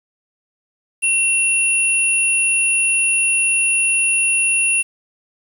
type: tone pair together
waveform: sine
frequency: 2721 / 9697 Hz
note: F7 / D#9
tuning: -46 / -46 cents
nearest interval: octave + minor seventh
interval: 2200 cents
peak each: -16 / -17 dBFS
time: 1.02-4.83 s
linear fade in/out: 20 ms
effects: 7-bit